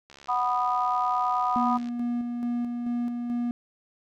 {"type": "click train", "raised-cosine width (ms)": 0.2, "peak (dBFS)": -30, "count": 125, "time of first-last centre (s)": [0.1, 1.887], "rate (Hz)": 69.4}
{"type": "harmonic tone", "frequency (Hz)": 246.9, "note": "B3", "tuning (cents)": 0, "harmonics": [3, 4, 5], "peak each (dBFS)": [-27, -27, -27], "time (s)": [0.28, 1.78], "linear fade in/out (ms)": 20}
{"type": "tone with tremolo", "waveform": "triangle", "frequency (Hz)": 240, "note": "B3", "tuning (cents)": -49, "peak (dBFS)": -23, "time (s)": [1.56, 3.51], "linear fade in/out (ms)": 0, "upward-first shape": "square", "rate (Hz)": 2.3, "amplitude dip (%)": 35}
{"effects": []}